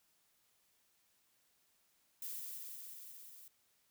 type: noise with echo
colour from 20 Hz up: violet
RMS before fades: -44 dBFS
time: 2.22-2.4 s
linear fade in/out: 2 ms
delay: 180 ms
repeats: 6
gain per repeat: -2 dB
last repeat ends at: 3.48 s
effects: white hiss -75 dBFS RMS until 3.9 s